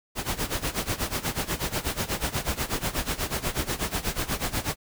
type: noise with tremolo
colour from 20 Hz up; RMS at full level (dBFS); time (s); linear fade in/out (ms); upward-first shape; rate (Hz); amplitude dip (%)
pink; -26; 0.15-4.76; 50; sine; 8.2; 85
effects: none